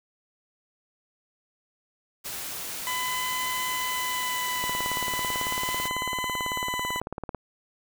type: noise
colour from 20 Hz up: white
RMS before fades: -35 dBFS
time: 2.24-5.89 s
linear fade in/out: 20 ms
type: tone with vibrato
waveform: 20% pulse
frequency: 1003 Hz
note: B5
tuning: 26 cents sharp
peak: -23 dBFS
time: 2.87-7 s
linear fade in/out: 0 ms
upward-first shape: sine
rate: 0.4 Hz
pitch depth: 13 cents each way
type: click train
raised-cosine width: 1 ms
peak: -19 dBFS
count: 50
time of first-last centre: 4.64-7.347 s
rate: 18.1 Hz
effects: none